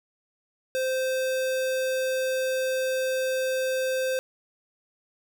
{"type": "tone", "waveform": "square", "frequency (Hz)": 520, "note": "C5", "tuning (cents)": -11, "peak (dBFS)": -25, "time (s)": [0.75, 4.19], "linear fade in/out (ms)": 0, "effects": []}